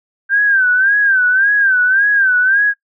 sine tone with vibrato, 1568 Hz, G6, in tune, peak -9 dBFS, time 0.29-2.74 s, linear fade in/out 50 ms, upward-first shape sine, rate 1.8 Hz, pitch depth 110 cents each way, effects noise-tail reverb RT60 0.1 s tail -18 dB re dry

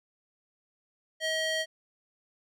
square tone with band-pass filter, 636 Hz, D#5, 38 cents sharp, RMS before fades -30 dBFS, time 1.2-1.66 s, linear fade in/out 50 ms, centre 3000 Hz, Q 0.86, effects none

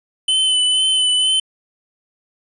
square tone with vibrato, 3029 Hz, F#7, 40 cents sharp, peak -14 dBFS, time 0.28-1.4 s, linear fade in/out 5 ms, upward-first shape sine, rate 2.1 Hz, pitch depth 23 cents each way, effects resampled to 24000 Hz + 8-bit

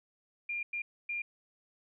sine tone bursts at uneven times, 2400 Hz, D7, 37 cents sharp, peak -33 dBFS, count 3, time 0.49-0.63 / 0.73-0.82 / 1.09-1.22 s, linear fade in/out 5 ms, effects none

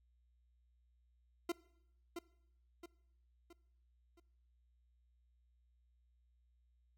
40% pulse tone with echo, 342.8 Hz, F4, 32 cents flat, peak -34 dBFS, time 1.49-1.52 s, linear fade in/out 5 ms, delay 670 ms, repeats 4, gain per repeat -7 dB, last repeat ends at 4.2 s, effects noise-tail reverb RT60 0.8 s tail -21 dB re dry + added 60 Hz sine -70 dBFS peak until 6.97 s

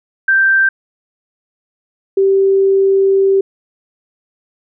sine tone pair in turn, 1568 / 389.1 Hz, G6 / G4, 0 / -13 cents, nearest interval 2 octaves, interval 2413 cents, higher first, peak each -8 dBFS, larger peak neither, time 0.28-0.69 / 2.17-3.41 s, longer second, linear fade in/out 5 ms, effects none

